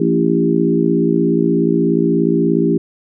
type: harmonic tone with a mistuned harmonic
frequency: 56.8 Hz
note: A#1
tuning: 44 cents flat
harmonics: 3 / 4 / 5 / 6 / 7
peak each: -18 / -18 / -18 / -18 / -18 dBFS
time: 0-2.78 s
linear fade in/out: 5 ms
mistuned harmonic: 6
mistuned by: -18 cents
effects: none